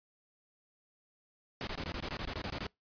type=noise bursts; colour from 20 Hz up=pink; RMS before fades=-38 dBFS; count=13; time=1.61-2.667 s; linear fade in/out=0 ms; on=61 ms; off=22 ms; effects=noise-tail reverb RT60 0.2 s tail -26 dB re dry + resampled to 11025 Hz